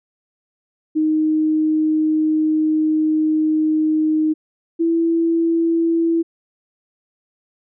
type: tone pair in turn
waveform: sine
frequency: 311.1 / 331.8 Hz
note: D#4 / E4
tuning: 0 / +11 cents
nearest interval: minor second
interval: 111 cents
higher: second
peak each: -14 dBFS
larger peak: neither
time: 0.95-4.34 / 4.79-6.23 s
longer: first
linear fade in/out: 20 ms
effects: none